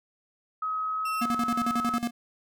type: tone with pitch glide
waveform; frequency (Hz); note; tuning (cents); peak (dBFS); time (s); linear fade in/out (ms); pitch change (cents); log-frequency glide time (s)
sine; 1272 to 1287.5; D#6 to E6; +38 to -41; -27; 0.62-1.98; 5; +21; 0.81-1.37
type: tone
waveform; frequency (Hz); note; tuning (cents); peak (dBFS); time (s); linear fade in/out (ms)
sawtooth; 2703; E7; +43; -32; 1.05-1.24; 5
type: tone with tremolo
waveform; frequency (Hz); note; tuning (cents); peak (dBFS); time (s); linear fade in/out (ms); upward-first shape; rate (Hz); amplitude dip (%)
square; 237.1; A#3; +30; -26; 1.21-2.11; 10; square; 11; 80
effects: none